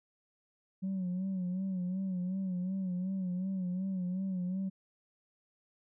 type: tone with vibrato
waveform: sine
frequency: 185.7 Hz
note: F#3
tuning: 7 cents sharp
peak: -30 dBFS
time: 0.82-4.7 s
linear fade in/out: 20 ms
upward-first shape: sine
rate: 2.7 Hz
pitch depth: 69 cents each way
effects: tanh soft clip ceiling -30 dBFS